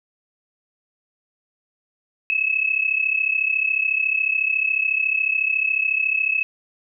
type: tone pair together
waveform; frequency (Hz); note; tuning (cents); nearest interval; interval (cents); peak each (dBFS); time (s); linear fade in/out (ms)
sine; 2569 / 2603; E7 / E7; -45 / -22; unison; 23; -21; 2.3-6.43; 0
effects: none